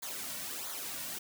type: noise with flanger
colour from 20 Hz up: white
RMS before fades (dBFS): -40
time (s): 0.02-1.19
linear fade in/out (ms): 10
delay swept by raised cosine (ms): 0.36 to 2.46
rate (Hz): 1.5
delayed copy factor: -0.7
effects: none